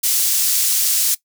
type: high-pass noise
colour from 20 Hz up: pink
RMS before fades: -17 dBFS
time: 0.03-1.15 s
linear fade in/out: 10 ms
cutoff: 6300 Hz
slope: 12 dB/octave
effects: noise-tail reverb RT60 0.1 s tail -19 dB re dry